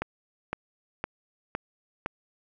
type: click train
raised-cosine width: 0.5 ms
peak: -14 dBFS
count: 5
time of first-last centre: 0.02-2.061 s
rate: 1.96 Hz
effects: none